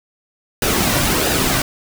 pink noise with flanger, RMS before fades -17 dBFS, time 0.62-1.62 s, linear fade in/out 2 ms, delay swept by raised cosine 0.9 to 2.4 ms, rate 1.5 Hz, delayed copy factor -0.5, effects none

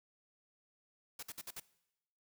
white noise bursts, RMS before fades -45 dBFS, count 5, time 1.19-1.6 s, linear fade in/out 5 ms, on 38 ms, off 55 ms, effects noise-tail reverb RT60 0.9 s tail -20 dB re dry

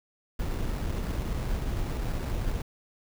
brown noise with sample-and-hold, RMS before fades -30 dBFS, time 0.39-2.62 s, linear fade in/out 5 ms, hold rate 3150 Hz, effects none

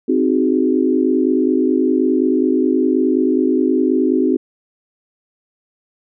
sine chord, Ab dominant seventh, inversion first, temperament equal, 261.6 / 311.1 / 370 / 415.3 Hz, C4 / Eb4 / Gb4 / Ab4, 0 / 0 / 0 / 0 cents, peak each -16 / -18 / -18 / -22 dBFS, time 0.08-4.37 s, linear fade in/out 10 ms, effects none

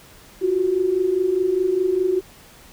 sine tone pair together, 349.2 / 374.1 Hz, F4 / F#4, 0 / +19 cents, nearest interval minor second, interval 119 cents, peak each -23 / -18 dBFS, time 0.41-2.21 s, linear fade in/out 20 ms, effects pink hiss -47 dBFS RMS until 2.72 s

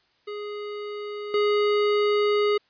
square tone with level steps, 415.3 Hz, G#4, in tune, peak -32 / -20 dBFS, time 0.27-2.58 s, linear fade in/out 10 ms, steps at 1.34 s, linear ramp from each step 2 ms, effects white hiss -65 dBFS RMS until 2.69 s + resampled to 11025 Hz

